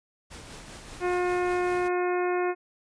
pink noise with tremolo, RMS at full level -42 dBFS, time 0.3-1.89 s, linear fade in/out 20 ms, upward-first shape triangle, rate 5.1 Hz, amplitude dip 40%
harmonic tone, 358.3 Hz, F4, 44 cents sharp, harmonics 1 / 2 / 3 / 4 / 5 / 6 / 7, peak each -25 / -31 / -35 / -37 / -39 / -41 / -42 dBFS, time 1-2.55 s, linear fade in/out 50 ms
effects resampled to 22050 Hz

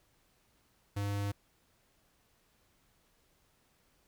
square tone, 101.1 Hz, G#2, 46 cents flat, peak -33 dBFS, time 0.96-1.32 s, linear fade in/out 10 ms, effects pink hiss -71 dBFS RMS until 4.07 s

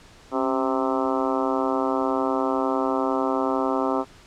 harmonic tone with a mistuned harmonic, 131 Hz, C3, 2 cents sharp, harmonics 2 / 3 / 4 / 5 / 6 / 7 / 8 / 9 / 10, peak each -26 / -28 / -29 / -30 / -31 / -31 / -32 / -33 / -33 dBFS, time 0.31-4.05 s, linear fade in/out 50 ms, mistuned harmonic 2, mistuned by +56 cents, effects pink hiss -50 dBFS RMS until 4.26 s + low-pass 7000 Hz 12 dB/octave

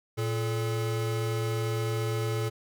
square tone pair together, 114.45 / 432.1 Hz, A#2 / A4, -31 / -31 cents, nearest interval octave + major seventh, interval 2300 cents, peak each -29 / -34 dBFS, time 0.17-2.5 s, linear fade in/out 20 ms, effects none

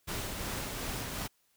pink noise with tremolo, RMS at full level -36 dBFS, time 0.07-1.28 s, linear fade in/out 20 ms, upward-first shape triangle, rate 2.7 Hz, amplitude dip 30%, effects white hiss -72 dBFS RMS until 1.56 s

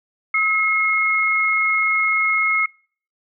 sine tone pair together, 1285.5 / 2162 Hz, E6 / C#7, -44 / -44 cents, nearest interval major sixth, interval 900 cents, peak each -22 / -16 dBFS, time 0.34-2.66 s, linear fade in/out 5 ms, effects noise-tail reverb RT60 0.5 s tail -26 dB re dry

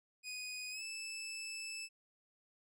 20% pulse tone with pitch glide, 2489 to 2629 Hz, D#7 to E7, 0 to -5 cents, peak -37 dBFS, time 0.23-1.89 s, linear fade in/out 50 ms, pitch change +95 cents, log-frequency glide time 0.71-0.82 s, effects none

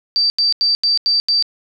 sine tone bursts, 4654 Hz, D8, 17 cents flat, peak -12 dBFS, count 6, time 0.16-1.425 s, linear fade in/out 0 ms, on 140 ms, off 85 ms, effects none

